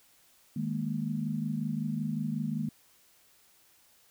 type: chord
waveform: sine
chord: D# suspended fourth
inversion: none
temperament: equal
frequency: 155.56 / 207.7 / 233.1 Hz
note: D#3 / G#3 / A#3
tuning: 0 / 0 / 0 cents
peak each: -34 dBFS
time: 0.56-2.69 s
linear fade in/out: 5 ms
effects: white hiss -63 dBFS RMS until 4.1 s